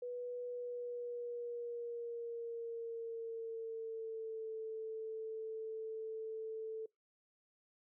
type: tone with pitch glide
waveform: sine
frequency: 490 to 441.6 Hz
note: B4 to A4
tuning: -14 to +6 cents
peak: -40 dBFS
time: 0.02-6.86 s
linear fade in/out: 5 ms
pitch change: -180 cents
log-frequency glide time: 0.46-4.53 s
effects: noise-tail reverb RT60 0.2 s tail -25 dB re dry